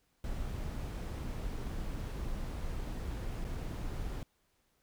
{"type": "noise with dropouts", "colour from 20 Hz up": "brown", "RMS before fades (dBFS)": -38, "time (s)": [0.24, 4.23], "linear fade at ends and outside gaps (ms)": 1, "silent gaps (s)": [3.443, 3.449], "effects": ["pink hiss -75 dBFS RMS until 4.82 s"]}